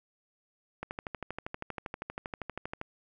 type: click train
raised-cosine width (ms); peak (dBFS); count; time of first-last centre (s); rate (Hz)
0.5; -21; 26; 0.83-2.814; 12.6
effects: none

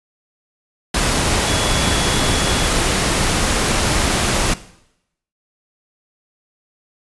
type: tone in noise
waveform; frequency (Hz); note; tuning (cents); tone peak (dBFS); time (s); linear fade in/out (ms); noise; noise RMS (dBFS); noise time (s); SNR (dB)
sine; 3383; G#7; +31; -26; 1.47-2.68; 5; pink; -17; 0.94-4.54; -12
effects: noise-tail reverb RT60 0.8 s tail -17 dB re dry + resampled to 24000 Hz

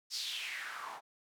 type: noise with band-pass filter sweep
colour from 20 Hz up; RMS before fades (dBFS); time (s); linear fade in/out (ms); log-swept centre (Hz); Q
white; -41; 0.1-1.01; 50; 5200 to 800; 4.2
effects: none

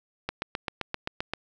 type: click train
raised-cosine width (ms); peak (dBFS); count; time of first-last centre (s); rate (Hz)
0.3; -13; 9; 0.29-1.336; 7.65
effects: none

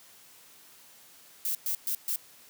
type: noise bursts at uneven times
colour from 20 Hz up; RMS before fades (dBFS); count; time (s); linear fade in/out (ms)
violet; -30; 4; 1.45-1.55 / 1.66-1.75 / 1.87-1.95 / 2.08-2.16; 2
effects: white hiss -55 dBFS RMS until 2.49 s + high-pass 100 Hz 12 dB/octave

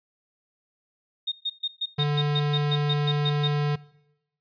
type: tone bursts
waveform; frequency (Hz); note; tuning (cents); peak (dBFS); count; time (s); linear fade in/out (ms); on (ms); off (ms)
sine; 3691; A#7; -18; -24; 13; 1.27-3.48; 10; 50; 130
type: tone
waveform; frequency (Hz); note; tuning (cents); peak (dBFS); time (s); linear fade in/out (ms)
square; 146.83; D3; 0; -23; 1.98-3.76; 10
effects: noise-tail reverb RT60 0.9 s tail -22 dB re dry + resampled to 11025 Hz

